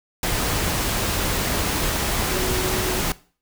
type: tone in noise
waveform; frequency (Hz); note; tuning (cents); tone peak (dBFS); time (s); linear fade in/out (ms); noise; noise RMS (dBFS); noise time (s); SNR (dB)
sine; 369.4; F#4; -3; -26; 2.31-3; 2; pink; -23; 0.23-3.12; -6
effects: noise-tail reverb RT60 0.4 s tail -19 dB re dry